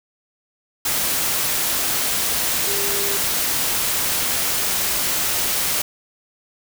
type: tone in noise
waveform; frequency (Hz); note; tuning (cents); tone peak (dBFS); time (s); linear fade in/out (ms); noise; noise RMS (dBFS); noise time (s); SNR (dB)
sine; 401.3; G4; +41; -28; 2.67-3.17; 5; white; -21; 0.85-5.82; -10
effects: none